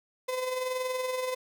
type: tone with amplitude modulation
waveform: 35% pulse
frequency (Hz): 510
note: C5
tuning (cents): -44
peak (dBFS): -26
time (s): 0.28-1.35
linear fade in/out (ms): 10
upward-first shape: sine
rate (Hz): 21.1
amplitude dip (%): 45
effects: none